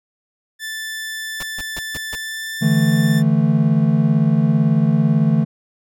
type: tone with pitch glide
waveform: sawtooth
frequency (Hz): 1760 to 1772.2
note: A6 to A6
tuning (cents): 0 to +12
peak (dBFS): -22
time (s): 0.59-3.23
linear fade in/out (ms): 50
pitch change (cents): +12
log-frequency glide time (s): 2.14-2.56
type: noise bursts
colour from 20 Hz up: pink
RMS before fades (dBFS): -30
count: 5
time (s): 1.4-2.155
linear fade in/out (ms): 5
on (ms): 31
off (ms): 150
type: chord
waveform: triangle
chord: D suspended second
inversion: none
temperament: equal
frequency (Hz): 146.83 / 164.81 / 220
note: D3 / E3 / A3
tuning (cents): 0 / 0 / 0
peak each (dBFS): -15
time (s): 2.61-5.45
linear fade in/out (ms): 20
effects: none